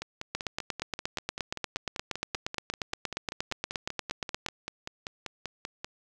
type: two click trains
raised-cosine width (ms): 0.2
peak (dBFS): -18 / -13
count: 31 / 36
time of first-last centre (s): 0.02-5.845 / 0.35-4.463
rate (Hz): 5.15 / 8.51
effects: none